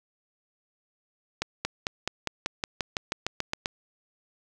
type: accelerating click train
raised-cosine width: 0.2 ms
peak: -10 dBFS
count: 14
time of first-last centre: 1.42-3.659 s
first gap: 230 ms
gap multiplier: 0.95
effects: none